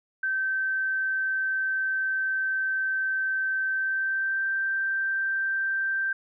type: tone with pitch glide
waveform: sine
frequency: 1548 to 1567.8 Hz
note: G6 to G6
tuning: -22 to 0 cents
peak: -24 dBFS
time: 0.23-6.13 s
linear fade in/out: 5 ms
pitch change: +22 cents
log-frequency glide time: 3.68-4.46 s
effects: none